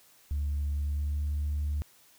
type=tone with pitch glide; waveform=sine; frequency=72.2 to 73.59 Hz; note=D2 to D2; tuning=-29 to +4 cents; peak=-26 dBFS; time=0.31-1.82 s; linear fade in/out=0 ms; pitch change=+33 cents; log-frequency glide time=0.74-1.23 s; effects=tanh soft clip ceiling -25 dBFS + white hiss -60 dBFS RMS until 2.18 s